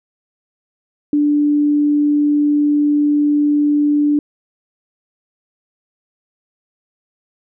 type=tone; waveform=sine; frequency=293.7 Hz; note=D4; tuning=in tune; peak=-11 dBFS; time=1.13-4.19 s; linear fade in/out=2 ms; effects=none